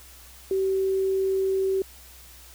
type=tone; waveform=sine; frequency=383.7 Hz; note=G4; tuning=37 cents flat; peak=-21 dBFS; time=0.51-1.82 s; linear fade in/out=2 ms; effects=added 62 Hz sine -50 dBFS peak until 2.54 s + white hiss -49 dBFS RMS until 2.54 s